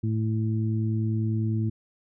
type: harmonic tone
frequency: 110 Hz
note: A2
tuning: in tune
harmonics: 1 / 2 / 3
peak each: -24 / -30 / -34 dBFS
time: 0.03-1.7 s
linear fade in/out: 10 ms
effects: none